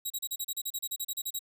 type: tone bursts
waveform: 10% pulse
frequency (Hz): 3836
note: A#7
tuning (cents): +49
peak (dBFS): -24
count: 16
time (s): 0.05-1.392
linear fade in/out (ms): 10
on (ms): 52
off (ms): 34
effects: none